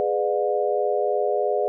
sine chord, G# diminished seventh, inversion none, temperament just, 415.3 / 498.4 / 598 / 717.6 Hz, G#4 / B4 / D5 / F5, 0 / +16 / +31 / +47 cents, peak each -24 / -26 / -25 / -27 dBFS, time 0-1.68 s, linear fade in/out 0 ms, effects none

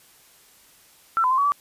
sine tone with pitch steps, 1341 / 1012 / 1047 / 1130 / 1154 Hz, E6 / B5 / C6 / C#6 / D6, +29 / +42 / +1 / +33 / -31 cents, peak -17 dBFS, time 1.17-1.52 s, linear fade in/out 0 ms, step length 70 ms, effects white hiss -54 dBFS RMS until 1.6 s + resampled to 32000 Hz

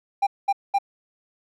triangle tone bursts, 797 Hz, G5, 28 cents sharp, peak -15 dBFS, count 3, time 0.22-0.787 s, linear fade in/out 10 ms, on 49 ms, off 210 ms, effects none

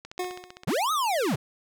click train, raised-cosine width 0.2 ms, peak -23 dBFS, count 10, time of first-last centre 0.05-0.634 s, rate 15.4 Hz
25% pulse tone with exponential decay, 362.9 Hz, F#4, 34 cents flat, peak -22 dBFS, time 0.19-0.65 s, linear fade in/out 5 ms, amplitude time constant 100 ms
square linear two-way sweep, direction up then down, 99.5 to 1300 to 99.5 Hz, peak -24 dBFS, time 0.67-1.36 s, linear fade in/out 10 ms, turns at 0.92 s
effects none

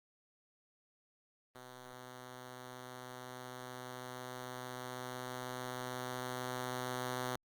5% pulse tone with level ramp, 126.3 Hz, B2, 39 cents sharp, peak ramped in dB -39 to -25 dBFS, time 1.55-7.36 s, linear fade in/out 2 ms, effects Opus 24 kbps

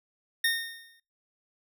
25% pulse tone with exponential decay, 1839 Hz, A#6, 24 cents flat, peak -18 dBFS, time 0.44-1 s, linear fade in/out 5 ms, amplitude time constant 120 ms, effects noise-tail reverb RT60 0.3 s tail -23 dB re dry

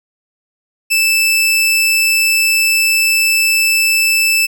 sawtooth tone, 2637 Hz, E7, in tune, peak -7 dBFS, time 0.9-4.47 s, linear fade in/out 20 ms, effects none

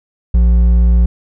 triangle tone with hard clipping, 58.6 Hz, A#1, 10 cents sharp, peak -8 dBFS, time 0.34-1.06 s, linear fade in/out 5 ms, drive 9 dB, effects none

